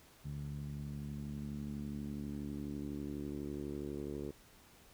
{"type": "tone with low-pass filter sweep", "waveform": "10% pulse", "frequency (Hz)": 72.1, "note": "D2", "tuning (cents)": -31, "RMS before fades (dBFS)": -42, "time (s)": [0.24, 4.32], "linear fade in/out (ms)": 20, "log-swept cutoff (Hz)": [150, 420], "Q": 2.6, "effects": ["pink hiss -62 dBFS RMS until 4.93 s"]}